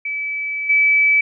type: tone with level steps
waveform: sine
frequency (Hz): 2300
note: D7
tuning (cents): -37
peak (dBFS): -21 / -11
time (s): 0.05-1.21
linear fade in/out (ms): 5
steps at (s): 0.69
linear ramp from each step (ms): 10
effects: none